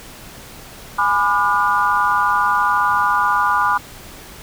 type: chord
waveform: sine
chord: G# diminished seventh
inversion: none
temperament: just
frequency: 830.6 / 996.7 / 1196.1 / 1435.3 Hz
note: G#5 / B5 / D6 / F6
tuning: 0 / +16 / +31 / +47 cents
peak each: -22 / -18 / -18 / -20 dBFS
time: 0.98-3.78 s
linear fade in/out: 10 ms
effects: pink hiss -38 dBFS RMS until 4.42 s